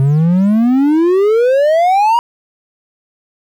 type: exponential sweep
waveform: triangle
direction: up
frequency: 132.2 to 965 Hz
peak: -6 dBFS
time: 0-2.19 s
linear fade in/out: 0 ms
effects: 8-bit